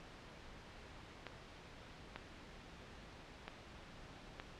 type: clicks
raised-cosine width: 0.3 ms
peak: -28 dBFS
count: 4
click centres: 1.267 / 2.16 / 3.48 / 4.399 s
effects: pink hiss -55 dBFS RMS until 4.59 s + low-pass 4000 Hz 12 dB/octave